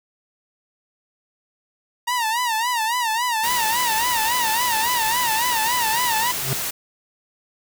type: tone with vibrato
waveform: sawtooth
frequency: 933 Hz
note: A#5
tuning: 1 cent sharp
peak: -16 dBFS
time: 2.07-6.32 s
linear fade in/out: 10 ms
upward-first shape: sine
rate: 3.6 Hz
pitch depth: 120 cents each way
type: noise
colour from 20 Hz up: white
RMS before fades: -26 dBFS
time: 3.43-6.71 s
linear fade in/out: 10 ms
type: tone with exponential growth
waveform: square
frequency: 133.1 Hz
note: C3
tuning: 30 cents sharp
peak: -20 dBFS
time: 6.31-6.53 s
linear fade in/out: 0 ms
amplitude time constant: 46 ms
effects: none